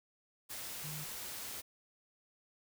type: tone in noise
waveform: sine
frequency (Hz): 151.6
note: D#3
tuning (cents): -45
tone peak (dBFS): -44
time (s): 0.83-1.05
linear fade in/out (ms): 20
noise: white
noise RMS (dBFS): -44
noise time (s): 0.49-1.62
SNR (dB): -3
effects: none